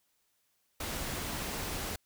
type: noise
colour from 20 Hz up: pink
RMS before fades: -37 dBFS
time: 0.8-1.96 s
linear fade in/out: 5 ms
effects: white hiss -75 dBFS RMS until 2.05 s